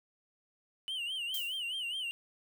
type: tone with vibrato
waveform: triangle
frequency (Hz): 2960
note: F#7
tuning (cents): 0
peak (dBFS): -33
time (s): 0.88-2.11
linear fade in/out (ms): 0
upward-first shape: sine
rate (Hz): 4.8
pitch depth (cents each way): 130
type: noise with exponential decay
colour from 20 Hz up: violet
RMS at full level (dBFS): -36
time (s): 1.34-1.7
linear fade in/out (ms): 2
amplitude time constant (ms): 77
effects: none